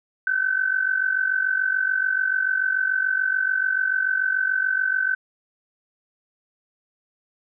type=tone with amplitude modulation; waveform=sine; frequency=1528 Hz; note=G6; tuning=45 cents flat; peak=-16 dBFS; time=0.27-5.15 s; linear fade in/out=2 ms; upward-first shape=sine; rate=46.9 Hz; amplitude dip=75%; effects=none